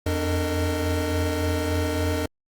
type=tone cluster; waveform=square; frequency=86.1 / 89.6 / 298.4 / 458.8 / 620 Hz; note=F2 / F2 / D4 / A#4 / D#5; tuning=-24 / +45 / +28 / -28 / -6 cents; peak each=-26 / -35 / -30 / -31 / -33 dBFS; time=0.06-2.26 s; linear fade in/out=5 ms; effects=Opus 48 kbps